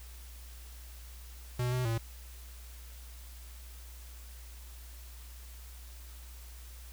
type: tone with pitch steps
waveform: square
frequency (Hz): 123.7 / 126.3 / 114.1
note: B2 / B2 / A#2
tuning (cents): +3 / +39 / -37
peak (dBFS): -30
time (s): 1.59-1.98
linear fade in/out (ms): 5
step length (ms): 130
effects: added 60 Hz sine -46 dBFS peak until 6.92 s + white hiss -55 dBFS RMS until 6.92 s